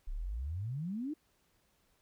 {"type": "exponential sweep", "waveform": "sine", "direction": "up", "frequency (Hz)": [30.25, 320.7], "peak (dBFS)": -35, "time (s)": [0.07, 1.14], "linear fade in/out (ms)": 10, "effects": ["pink hiss -73 dBFS RMS until 2.01 s"]}